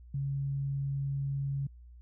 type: tone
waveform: sine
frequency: 138.59 Hz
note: C#3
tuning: in tune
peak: -30 dBFS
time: 0.14-1.67 s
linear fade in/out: 5 ms
effects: added 60 Hz sine -49 dBFS peak until 2.01 s